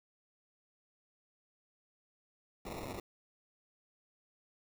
white noise with sample-and-hold, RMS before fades -43 dBFS, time 2.65-3 s, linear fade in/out 2 ms, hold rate 1575 Hz, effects none

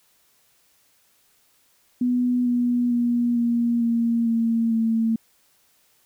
sine tone with pitch steps, 246.9 / 243.2 / 239.6 / 236 / 232.5 / 229 / 225.6 Hz, B3 / B3 / A#3 / A#3 / A#3 / A#3 / A3, 0 / -26 / +48 / +22 / -4 / -31 / +44 cents, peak -18 dBFS, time 2.01-5.16 s, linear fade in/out 5 ms, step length 450 ms, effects white hiss -62 dBFS RMS until 6.05 s

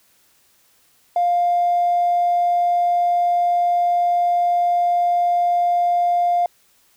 triangle tone with tanh clipping, 702 Hz, F5, 9 cents sharp, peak -14 dBFS, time 1.16-6.46 s, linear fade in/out 2 ms, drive 1 dB, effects white hiss -58 dBFS RMS until 6.96 s

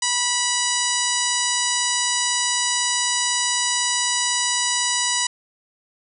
harmonic tone, 978 Hz, B5, 17 cents flat, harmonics 1 / 2 / 3 / 4 / 5 / 6 / 7 / 8 / 9, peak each -28 / -28 / -28 / -28 / -28 / -28 / -28 / -28 / -28 dBFS, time 0.02-5.27 s, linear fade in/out 5 ms, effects none

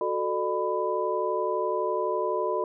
sine tone cluster, 369.5 / 441.4 / 602 / 998 Hz, F#4 / A4 / D5 / B5, -2 / +5 / +43 / +18 cents, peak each -30 dBFS, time 0.01-2.64 s, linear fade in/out 2 ms, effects none

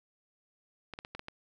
clicks, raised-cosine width 0.3 ms, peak -25 dBFS, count 6, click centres 0.937 / 0.989 / 1.049 / 1.15 / 1.194 / 1.284 s, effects none

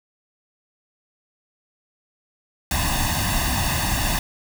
pink noise with comb filter, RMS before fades -22 dBFS, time 2.71-4.19 s, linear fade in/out 2 ms, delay 1.1 ms, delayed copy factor +0.95, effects none

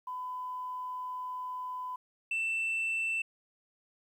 sine tone pair in turn, 1005 / 2670 Hz, B5 / E7, +30 / +22 cents, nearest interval octave + perfect fourth, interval 1692 cents, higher second, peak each -35 / -27 dBFS, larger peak second, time 0.07-1.96 / 2.31-3.22 s, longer first, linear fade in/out 5 ms, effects tanh soft clip ceiling -28 dBFS + 11-bit

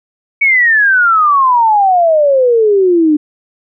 sine exponential sweep, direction down, 2263 to 293.7 Hz, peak -6 dBFS, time 0.41-3.17 s, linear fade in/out 10 ms, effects none

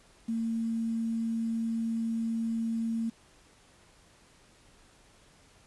sine tone with quantisation, 227.3 Hz, A#3, 43 cents flat, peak -28 dBFS, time 0.28-3.1 s, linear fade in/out 10 ms, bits 9, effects pink hiss -60 dBFS RMS until 5.66 s + resampled to 24000 Hz

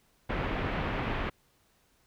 pink low-pass noise, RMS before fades -32 dBFS, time 0.29-1.3 s, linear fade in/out 10 ms, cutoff 2700 Hz, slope 24 dB/octave, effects pink hiss -68 dBFS RMS until 2.06 s

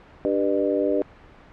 harmonic tone with a mistuned harmonic, 98 Hz, G2, in tune, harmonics 3 / 4 / 5 / 6, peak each -25 / -25 / -25 / -25 dBFS, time 0.25-1.02 s, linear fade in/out 0 ms, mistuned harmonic 6, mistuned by +43 cents, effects pink hiss -48 dBFS RMS until 1.52 s + low-pass 2000 Hz 12 dB/octave

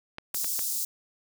clicks, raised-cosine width 0.3 ms, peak -20 dBFS, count 4, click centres 0.184 / 0.345 / 0.444 / 0.592 s
white high-pass noise, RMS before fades -30 dBFS, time 0.34-0.85 s, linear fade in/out 5 ms, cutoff 5100 Hz, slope 24 dB/octave
effects none

